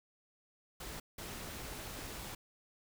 pink noise bursts at uneven times, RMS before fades -45 dBFS, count 2, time 0.8-1 / 1.18-2.35 s, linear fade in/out 5 ms, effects none

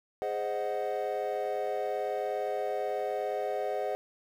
triangle chord, Ab dominant seventh, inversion none, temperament equal, 415.3 / 523.3 / 622.3 / 740 Hz, Ab4 / C5 / Eb5 / Gb5, 0 / 0 / 0 / 0 cents, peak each -33 dBFS, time 0.22-3.95 s, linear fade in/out 0 ms, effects tanh soft clip ceiling -20 dBFS + 10-bit

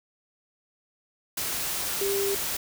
sine tone in noise, 396.8 Hz, G4, 21 cents sharp, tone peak -25 dBFS, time 2.01-2.35 s, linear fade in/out 5 ms, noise white, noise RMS -30 dBFS, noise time 1.37-2.57 s, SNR +2 dB, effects none

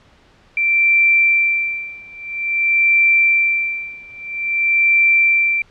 sine tone with tremolo, 2349 Hz, D7, in tune, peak -9 dBFS, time 0.57-5.62 s, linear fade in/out 2 ms, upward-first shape sine, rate 0.5 Hz, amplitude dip 95%, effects pink hiss -51 dBFS RMS until 5.7 s + low-pass 4000 Hz 12 dB/octave

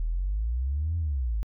sine exponential two-way sweep, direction up then down, 38.47 to 85.7 to 49.76 Hz, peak -24 dBFS, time 0-1.43 s, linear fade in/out 0 ms, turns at 0.97 s, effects tanh soft clip ceiling -20 dBFS

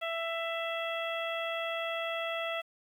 harmonic tone, 664 Hz, E5, 12 cents sharp, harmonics 1 / 2 / 3 / 4 / 5, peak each -35 / -39 / -40 / -40 / -41 dBFS, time 0.01-2.62 s, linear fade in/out 20 ms, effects 10-bit

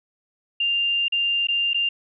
sine tone with dropouts, 2794 Hz, F7, in tune, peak -19 dBFS, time 0.6-1.89 s, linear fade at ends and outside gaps 5 ms, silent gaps 1.083-1.122 / 1.471-1.485 / 1.734-1.744 s, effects none

